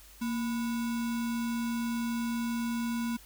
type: tone with sample-and-hold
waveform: sine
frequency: 233.1 Hz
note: A#3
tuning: in tune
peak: -29 dBFS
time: 0.21-3.17 s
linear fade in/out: 10 ms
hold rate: 1225 Hz
effects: added 50 Hz sine -55 dBFS peak until 3.25 s + white hiss -55 dBFS RMS until 3.25 s

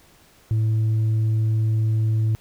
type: tone with tanh clipping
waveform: sine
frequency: 110 Hz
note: A2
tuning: in tune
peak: -18 dBFS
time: 0.51-2.35 s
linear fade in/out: 0 ms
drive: 2 dB
effects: pink hiss -54 dBFS RMS until 2.4 s

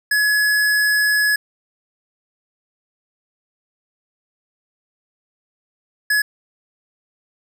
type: tone bursts at uneven times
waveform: square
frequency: 1694 Hz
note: G#6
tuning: 34 cents sharp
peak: -15 dBFS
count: 2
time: 0.11-1.36 / 6.1-6.22 s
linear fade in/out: 5 ms
effects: none

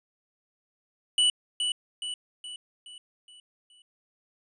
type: tone with echo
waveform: square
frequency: 2960 Hz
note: F#7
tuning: in tune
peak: -20 dBFS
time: 1.18-1.3 s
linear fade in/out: 2 ms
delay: 420 ms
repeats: 6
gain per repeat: -6 dB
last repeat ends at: 3.82 s
effects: resampled to 24000 Hz

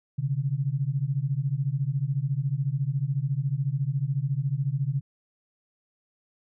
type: beating tone pair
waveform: sine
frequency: 130.81 / 144.81 Hz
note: C3 / D3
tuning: 0 / -24 cents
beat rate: 14 Hz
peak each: -27 dBFS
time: 0.18-5.01 s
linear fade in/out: 10 ms
effects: none

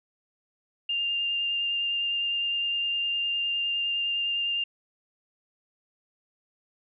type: tone with vibrato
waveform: sine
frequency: 2800 Hz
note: F7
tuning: 4 cents sharp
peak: -25 dBFS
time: 0.89-4.64 s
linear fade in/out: 5 ms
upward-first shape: triangle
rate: 9.8 Hz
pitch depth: 11 cents each way
effects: none

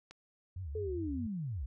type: click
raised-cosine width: 0.2 ms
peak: -33 dBFS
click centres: 0.11 s
type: tone with vibrato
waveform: sine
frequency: 81.6 Hz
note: E2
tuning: 17 cents flat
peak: -38 dBFS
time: 0.56-1.27 s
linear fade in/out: 5 ms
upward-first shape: sine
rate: 4.9 Hz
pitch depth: 270 cents each way
type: linear sweep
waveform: sine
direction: down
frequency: 440 to 51.91 Hz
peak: -35 dBFS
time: 0.75-1.66 s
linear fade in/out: 5 ms
effects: none

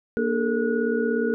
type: tone cluster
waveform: sine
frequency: 235.1 / 292.5 / 419.7 / 456.7 / 1458 Hz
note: A#3 / D4 / G#4 / A#4 / F#6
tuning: +15 / -7 / +18 / -36 / -26 cents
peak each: -25 / -32 / -27 / -25 / -32 dBFS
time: 0.17-1.34 s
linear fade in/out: 0 ms
effects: none

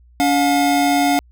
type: tone pair together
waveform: square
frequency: 284 / 715.6 Hz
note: C#4 / F5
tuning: +42 / +42 cents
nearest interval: octave + major third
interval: 1600 cents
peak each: -17 dBFS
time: 0.2-1.19 s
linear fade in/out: 0 ms
effects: added 60 Hz sine -46 dBFS peak until 1.31 s

